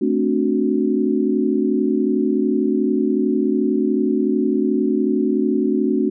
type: chord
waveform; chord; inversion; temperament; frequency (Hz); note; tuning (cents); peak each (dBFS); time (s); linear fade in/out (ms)
sine; D dominant seventh; second; equal with one note detuned; 220 / 262.7 / 293.7 / 370; A3 / C4 / D4 / F#4; 0 / +7 / 0 / 0; -21; 0.01-6.1; 10
effects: none

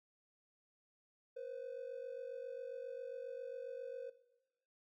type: ring-modulated tone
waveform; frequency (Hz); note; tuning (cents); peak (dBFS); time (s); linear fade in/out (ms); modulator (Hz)
triangle; 505; B4; +39; -38; 1.36-4.1; 10; 23.7
effects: noise-tail reverb RT60 0.9 s tail -18 dB re dry + tanh soft clip ceiling -37 dBFS

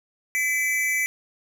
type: tone pair together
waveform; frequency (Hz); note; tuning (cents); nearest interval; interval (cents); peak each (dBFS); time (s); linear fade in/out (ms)
square; 2013 / 2309; B6 / D7; +33 / -30; major second; 237; -25; 0.35-1.06; 0
effects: none

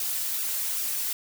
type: noise with flanger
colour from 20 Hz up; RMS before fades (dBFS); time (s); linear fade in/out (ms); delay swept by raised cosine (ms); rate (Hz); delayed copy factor
blue; -29; 0-1.13; 2; 0.94 to 6.54; 2.5; -0.85
effects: none

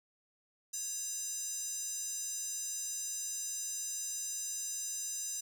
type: tone with high-pass filter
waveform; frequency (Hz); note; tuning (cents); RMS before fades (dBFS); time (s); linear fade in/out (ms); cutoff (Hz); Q
square; 554.4; C#5; 0; -39; 0.73-5.41; 10; 6700; 7.5
effects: none

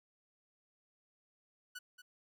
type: tone with echo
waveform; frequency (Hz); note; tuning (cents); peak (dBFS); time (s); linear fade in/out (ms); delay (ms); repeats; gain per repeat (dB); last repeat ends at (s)
sawtooth; 1480; F#6; 0; -40; 1.75-1.79; 10; 230; 1; -10; 2.02
effects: none

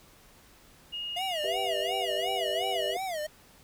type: tone with pitch glide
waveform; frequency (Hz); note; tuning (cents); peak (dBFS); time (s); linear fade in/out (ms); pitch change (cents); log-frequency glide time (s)
sine; 2859 to 2917; F7 to F#7; +40 to -25; -33; 0.92-2.95; 20; +35; 1.94-2.51
type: tone with vibrato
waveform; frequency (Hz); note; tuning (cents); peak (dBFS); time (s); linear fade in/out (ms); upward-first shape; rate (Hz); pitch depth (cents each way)
square; 680; F5; -46; -32; 1.16-3.27; 10; sine; 2.8; 220
type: chord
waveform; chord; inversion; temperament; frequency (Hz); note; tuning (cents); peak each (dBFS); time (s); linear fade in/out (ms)
sine; E minor; first; equal; 392 / 493.9 / 659.3; G4 / B4 / E5; 0 / 0 / 0; -36; 1.44-2.97; 2
effects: pink hiss -57 dBFS RMS until 3.63 s

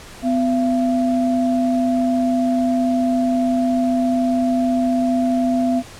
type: tone pair together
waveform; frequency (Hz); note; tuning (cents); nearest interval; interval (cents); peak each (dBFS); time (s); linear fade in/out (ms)
sine; 252.2 / 679; B3 / F5; +36 / -49; octave + perfect fourth; 1715; -16 / -21; 0.22-5.83; 50
effects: pink hiss -39 dBFS RMS until 5.99 s + low-pass 10000 Hz 12 dB/octave

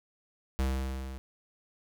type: tone with level ramp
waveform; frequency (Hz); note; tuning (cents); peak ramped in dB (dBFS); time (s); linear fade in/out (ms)
square; 66; C2; +16; -26 to -40; 0.59-1.18; 0
effects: none

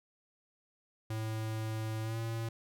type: tone with pitch glide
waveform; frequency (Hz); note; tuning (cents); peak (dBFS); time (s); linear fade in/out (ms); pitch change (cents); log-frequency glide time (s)
square; 110.1 to 113.92; A2 to A#2; +2 to -39; -35; 1.1-2.49; 5; +59; 2.02-2.18
effects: none

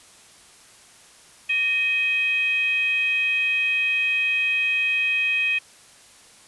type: tone with frequency modulation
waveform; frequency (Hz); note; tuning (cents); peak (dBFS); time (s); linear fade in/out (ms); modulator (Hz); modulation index
sine; 2523; D#7; +23; -19; 1.49-5.59; 10; 680; 0.46
effects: white hiss -50 dBFS RMS until 6.47 s + resampled to 24000 Hz

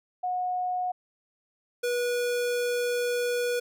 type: tone pair in turn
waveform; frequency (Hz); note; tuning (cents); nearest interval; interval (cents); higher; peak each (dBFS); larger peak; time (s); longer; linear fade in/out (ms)
sine / square; 728 / 485.9; F#5 / B4; -28 / -28; perfect fifth; 700; first; -26; neither; 0.23-0.92 / 1.83-3.6; second; 10
effects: none

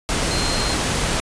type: tone in noise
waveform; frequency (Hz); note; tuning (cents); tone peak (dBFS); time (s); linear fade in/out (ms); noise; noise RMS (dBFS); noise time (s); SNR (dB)
sine; 4186; C8; 0; -26; 0.31-0.74; 0; pink; -21; 0.09-1.2; -8
effects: resampled to 22050 Hz

